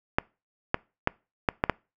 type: clicks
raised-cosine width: 0.5 ms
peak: -6 dBFS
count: 6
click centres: 0.185 / 0.744 / 1.074 / 1.488 / 1.639 / 1.697 s
effects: noise-tail reverb RT60 0.3 s tail -25 dB re dry